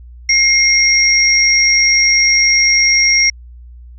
sine tone pair together, 2133 / 5603 Hz, C7 / F8, +33 / +5 cents, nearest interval octave + perfect fourth, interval 1672 cents, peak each -11 dBFS, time 0.29-3.3 s, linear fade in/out 5 ms, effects added 60 Hz sine -33 dBFS peak until 3.98 s

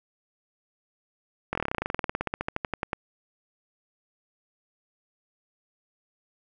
slowing click train, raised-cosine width 0.5 ms, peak -12 dBFS, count 28, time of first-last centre 1.53-2.932 s, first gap 22 ms, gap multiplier 1.06, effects none

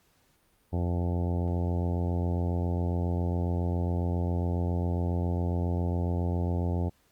harmonic tone, 87.31 Hz, F2, in tune, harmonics 1 / 2 / 3 / 4 / 5 / 6 / 7 / 8 / 9 / 10, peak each -27 / -33 / -37 / -39 / -41 / -43 / -44 / -45 / -46 / -47 dBFS, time 0.72-6.9 s, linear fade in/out 20 ms, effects pink hiss -67 dBFS RMS until 7.11 s + Opus 48 kbps

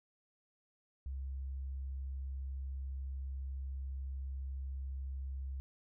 sine tone, 67 Hz, C2, 42 cents sharp, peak -38 dBFS, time 1.06-5.6 s, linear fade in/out 0 ms, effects none

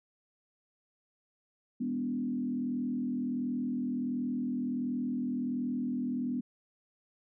sine tone with frequency modulation, 246.9 Hz, B3, in tune, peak -30 dBFS, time 1.8-6.41 s, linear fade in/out 10 ms, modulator 41.4 Hz, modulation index 0.9, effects none

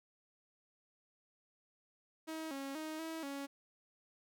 sawtooth tone with pitch steps, 318.5 / 274.1 / 312.9 / 323.3 / 278.7 Hz, D#4 / C#4 / D#4 / E4 / C#4, +41 / -19 / +10 / -34 / +9 cents, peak -37 dBFS, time 2.27-3.47 s, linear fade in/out 20 ms, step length 240 ms, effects none

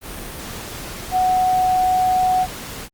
sine tone in noise, 740 Hz, F#5, in tune, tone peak -14 dBFS, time 1.11-2.47 s, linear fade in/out 50 ms, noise pink, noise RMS -32 dBFS, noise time 0.01-2.89 s, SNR +15 dB, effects Opus 32 kbps

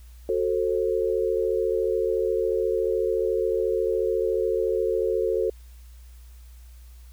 sine chord, F# diminished, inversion none, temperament just, 370 / 444 / 532.8 Hz, F#4 / A4 / C5, 0 / +16 / +31 cents, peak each -26 / -24 / -28 dBFS, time 0.29-5.5 s, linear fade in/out 2 ms, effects added 60 Hz sine -43 dBFS peak until 7.12 s + white hiss -59 dBFS RMS until 7.12 s

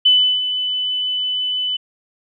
sine tone with ADSR envelope, 3002 Hz, F#7, 24 cents sharp, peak -8 dBFS, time 0.05-1.77 s, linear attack 10 ms, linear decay 350 ms, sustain -10 dB, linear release 10 ms, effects none

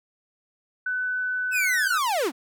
sine tone, 1501 Hz, F#6, 24 cents sharp, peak -24 dBFS, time 0.86-1.98 s, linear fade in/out 5 ms
45% pulse linear sweep, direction down, 2637 to 220 Hz, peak -22 dBFS, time 1.51-2.32 s, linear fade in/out 50 ms
effects none

